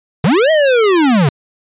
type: linear two-way sweep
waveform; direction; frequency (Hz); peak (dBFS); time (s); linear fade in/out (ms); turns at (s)
square; up then down; 127 to 649 to 127; -9; 0.24-1.29; 2; 0.51
effects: resampled to 8000 Hz